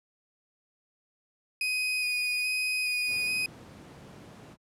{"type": "tone with vibrato", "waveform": "35% pulse", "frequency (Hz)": 2489, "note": "D#7", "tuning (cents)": 0, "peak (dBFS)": -25, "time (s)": [1.61, 3.46], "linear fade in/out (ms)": 2, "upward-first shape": "square", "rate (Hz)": 1.2, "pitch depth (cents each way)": 11}
{"type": "noise", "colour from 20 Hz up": "brown", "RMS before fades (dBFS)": -42, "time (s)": [3.06, 4.57], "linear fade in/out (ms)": 50}
{"effects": ["high-pass 150 Hz 12 dB/octave", "low-pass 12000 Hz 12 dB/octave"]}